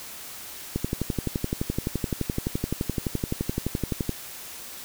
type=click train; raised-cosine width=3 ms; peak=-12 dBFS; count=40; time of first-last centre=0.76-4.093 s; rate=11.7 Hz; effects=white hiss -40 dBFS RMS until 4.84 s